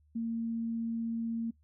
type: tone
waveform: sine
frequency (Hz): 229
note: A#3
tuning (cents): -31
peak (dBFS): -31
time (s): 0.15-1.51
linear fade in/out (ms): 10
effects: noise-tail reverb RT60 0.1 s tail -21 dB re dry + added 75 Hz sine -63 dBFS peak until 1.63 s